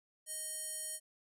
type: tone with band-pass filter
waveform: square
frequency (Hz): 622.3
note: D#5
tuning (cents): 0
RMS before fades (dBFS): -42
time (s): 0.26-1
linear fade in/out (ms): 50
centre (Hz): 9700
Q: 4.6
effects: none